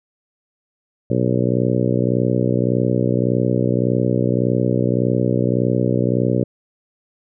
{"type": "harmonic tone", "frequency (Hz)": 61.74, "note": "B1", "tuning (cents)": 0, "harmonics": [2, 3, 4, 5, 6, 7, 8, 9], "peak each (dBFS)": [-20, -22, -23, -24, -25, -25, -26, -27], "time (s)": [1.1, 6.44], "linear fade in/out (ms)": 5, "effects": []}